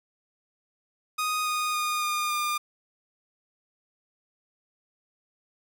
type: tone with pitch steps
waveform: sawtooth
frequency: 1244.5 / 1234.5 / 1224.5 / 1214.7 / 1204.9 Hz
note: D#6 / D#6 / D#6 / D#6 / D6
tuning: 0 / -14 / -28 / -42 / +44 cents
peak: -22 dBFS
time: 1.18-2.58 s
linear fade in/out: 10 ms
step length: 280 ms
effects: none